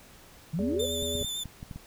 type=exponential sweep; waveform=sine; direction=up; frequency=146.83 to 549 Hz; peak=-27 dBFS; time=0.53-0.86 s; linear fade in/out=10 ms
type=harmonic tone; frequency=82.41 Hz; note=E2; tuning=in tune; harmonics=1 / 3 / 5 / 7; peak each=-38 / -38 / -35 / -36 dBFS; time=0.59-1.23 s; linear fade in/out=0 ms
type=tone with vibrato; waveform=sawtooth; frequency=3543 Hz; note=A7; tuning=11 cents sharp; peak=-29 dBFS; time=0.79-1.44 s; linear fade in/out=10 ms; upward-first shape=triangle; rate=8.9 Hz; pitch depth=33 cents each way
type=clicks; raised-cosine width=5 ms; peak=-27 dBFS; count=8; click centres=1.026 / 1.153 / 1.213 / 1.246 / 1.457 / 1.629 / 1.712 / 1.76 s
effects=pink hiss -53 dBFS RMS until 1.86 s